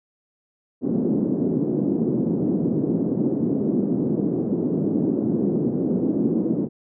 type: band-pass noise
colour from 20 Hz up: white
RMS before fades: -22 dBFS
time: 0.81-6.69 s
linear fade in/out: 50 ms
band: 170 to 330 Hz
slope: 24 dB/octave
effects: none